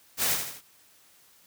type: noise with echo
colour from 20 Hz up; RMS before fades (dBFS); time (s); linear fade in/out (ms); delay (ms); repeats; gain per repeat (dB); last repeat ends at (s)
white; -26; 0.17-0.38; 50; 79; 3; -6; 0.617
effects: white hiss -59 dBFS RMS until 1.46 s + high-pass 60 Hz 12 dB/octave